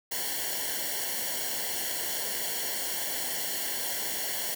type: noise with comb filter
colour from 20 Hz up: white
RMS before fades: -32 dBFS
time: 0.11-4.55 s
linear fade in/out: 10 ms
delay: 0.8 ms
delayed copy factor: -0.85
effects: none